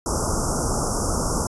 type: band-stop noise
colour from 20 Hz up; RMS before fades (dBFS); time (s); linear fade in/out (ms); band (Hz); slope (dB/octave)
pink; -23; 0.06-1.47; 2; 1400 to 5200; 96
effects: resampled to 24000 Hz